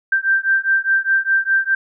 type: beating tone pair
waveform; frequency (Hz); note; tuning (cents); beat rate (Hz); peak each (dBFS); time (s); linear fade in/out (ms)
sine; 1568 / 1572.9; G6 / G6; 0 / +5; 4.9; -17; 0.12-1.75; 5
effects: none